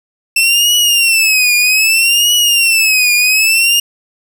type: tone with vibrato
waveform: sawtooth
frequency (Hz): 2668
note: E7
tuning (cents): +20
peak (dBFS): -5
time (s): 0.36-3.8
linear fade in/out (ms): 5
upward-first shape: triangle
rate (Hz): 0.63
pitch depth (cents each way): 170
effects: none